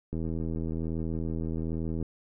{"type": "click train", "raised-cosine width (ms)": 3, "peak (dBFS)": -21, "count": 155, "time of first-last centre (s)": [0.13, 2.027], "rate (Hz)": 81.2, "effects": []}